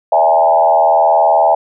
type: tone with frequency modulation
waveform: sine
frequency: 740 Hz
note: F#5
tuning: in tune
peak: -7 dBFS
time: 0.12-1.55 s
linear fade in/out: 5 ms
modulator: 79.5 Hz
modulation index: 1.9
effects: none